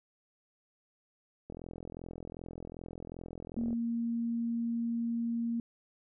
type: click train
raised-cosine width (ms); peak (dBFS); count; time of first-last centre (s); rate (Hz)
2; -30; 96; 1.5-3.73; 42.6
type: tone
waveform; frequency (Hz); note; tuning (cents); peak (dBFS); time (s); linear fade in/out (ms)
sine; 232.9; A#3; -1; -30; 3.57-5.6; 2
effects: none